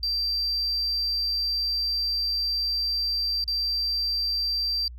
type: tone with dropouts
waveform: sine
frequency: 4699 Hz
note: D8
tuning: in tune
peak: -22 dBFS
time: 0.03-4.88 s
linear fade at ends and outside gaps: 2 ms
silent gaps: 3.441-3.478 s
effects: tanh soft clip ceiling -21 dBFS + added 60 Hz sine -38 dBFS peak until 4.98 s